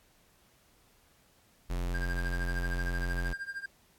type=tone; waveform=square; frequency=44 Hz; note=F1; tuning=14 cents sharp; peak=-31 dBFS; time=1.69-3.34 s; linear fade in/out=20 ms
type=tone with tremolo; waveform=triangle; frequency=1600 Hz; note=G6; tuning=35 cents sharp; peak=-31 dBFS; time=1.94-3.66 s; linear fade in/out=5 ms; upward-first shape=triangle; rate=13 Hz; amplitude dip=95%
effects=pink hiss -65 dBFS RMS until 3.98 s + AAC 64 kbps